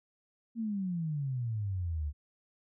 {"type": "exponential sweep", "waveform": "sine", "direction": "down", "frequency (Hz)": [235.1, 70.5], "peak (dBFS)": -31, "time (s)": [0.55, 2.13], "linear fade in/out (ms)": 50, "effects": []}